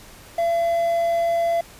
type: tone with quantisation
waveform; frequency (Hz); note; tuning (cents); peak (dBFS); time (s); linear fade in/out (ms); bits
triangle; 677; E5; +46; -16; 0.38-1.61; 5; 7
effects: pink hiss -45 dBFS RMS until 1.79 s + resampled to 32000 Hz